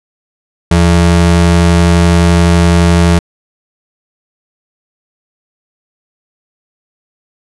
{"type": "ring-modulated tone", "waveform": "square", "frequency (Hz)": 126.5, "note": "B2", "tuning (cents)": 42, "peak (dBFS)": -3, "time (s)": [0.71, 3.19], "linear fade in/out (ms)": 5, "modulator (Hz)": 45.9, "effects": ["resampled to 24000 Hz"]}